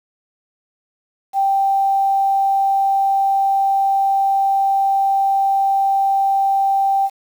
sine tone with quantisation, 784 Hz, G5, in tune, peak -13 dBFS, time 1.33-7.1 s, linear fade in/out 50 ms, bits 7, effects none

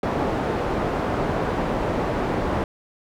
white low-pass noise, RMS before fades -24 dBFS, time 0.03-2.64 s, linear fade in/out 2 ms, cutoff 710 Hz, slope 12 dB/octave, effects none

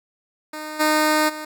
10% pulse tone with level steps, 307 Hz, D#4, 23 cents flat, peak -22 / -8 / -22 dBFS, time 0.53-1.45 s, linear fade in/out 5 ms, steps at 0.79 / 1.28 s, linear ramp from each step 20 ms, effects none

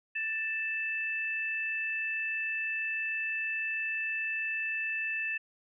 sine tone pair together, 1770.7 / 2637 Hz, A6 / E7, +10 / 0 cents, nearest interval perfect fifth, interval 690 cents, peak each -35 / -32 dBFS, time 0.15-5.38 s, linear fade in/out 10 ms, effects none

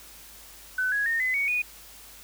sine tone with pitch steps, 1509 / 1664.7 / 1836.5 / 2026 / 2235 / 2466 Hz, F#6 / G#6 / A#6 / B6 / C#7 / D#7, +34 / +4 / -26 / +44 / +14 / -16 cents, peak -23 dBFS, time 0.78-1.62 s, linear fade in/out 5 ms, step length 140 ms, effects added 50 Hz sine -56 dBFS peak until 2.23 s + white hiss -48 dBFS RMS until 2.23 s

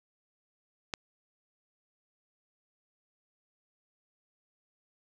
click, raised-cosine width 0.2 ms, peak -15 dBFS, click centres 0.938 s, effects none

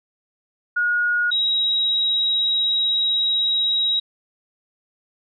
sine tone pair in turn, 1443 / 3829 Hz, F#6 / A#7, -44 / +46 cents, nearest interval octave + perfect fourth, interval 1690 cents, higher second, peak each -17 dBFS, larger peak neither, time 0.76-1.31 / 1.31-4 s, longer second, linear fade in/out 10 ms, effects none

